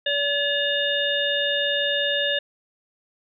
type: harmonic tone with a mistuned harmonic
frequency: 571 Hz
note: D5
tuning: 49 cents flat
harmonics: 1 / 3 / 5 / 6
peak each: -26 / -26 / -26 / -26 dBFS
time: 0.06-2.39 s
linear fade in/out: 5 ms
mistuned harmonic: 6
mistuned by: +100 cents
effects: none